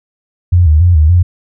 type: tone with vibrato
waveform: sine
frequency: 82.41 Hz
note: E2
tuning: in tune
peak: -4 dBFS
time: 0.52-1.23 s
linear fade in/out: 10 ms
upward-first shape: square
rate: 3.5 Hz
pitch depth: 120 cents each way
effects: none